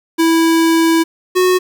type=tone pair in turn; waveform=square; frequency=328.3 / 366.8 Hz; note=E4 / F#4; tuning=-7 / -15 cents; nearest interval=major second; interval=192 cents; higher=second; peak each=-10 dBFS; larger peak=neither; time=0.18-1.04 / 1.35-1.59 s; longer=first; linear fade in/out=20 ms; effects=7-bit